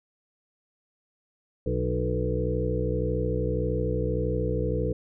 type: harmonic tone with a mistuned harmonic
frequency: 61.74 Hz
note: B1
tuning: in tune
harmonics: 1 / 2 / 3 / 5 / 6 / 7 / 8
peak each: -30 / -30 / -34 / -34 / -39 / -31 / -31 dBFS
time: 1.66-4.93 s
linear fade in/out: 5 ms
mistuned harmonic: 7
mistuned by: +35 cents
effects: none